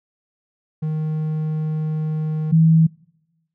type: tone pair in turn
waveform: triangle / sine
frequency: 155.56 / 161.54 Hz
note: D#3 / E3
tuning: 0 / -35 cents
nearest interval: minor second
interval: 65 cents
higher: second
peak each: -18 / -10 dBFS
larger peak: second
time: 0.82-2.52 / 2.52-2.87 s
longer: first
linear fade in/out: 10 ms
effects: noise-tail reverb RT60 1.0 s tail -26 dB re dry